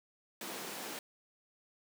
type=high-pass noise; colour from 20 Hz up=pink; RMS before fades=-43 dBFS; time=0.41-0.99 s; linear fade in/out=2 ms; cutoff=220 Hz; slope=24 dB/octave; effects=none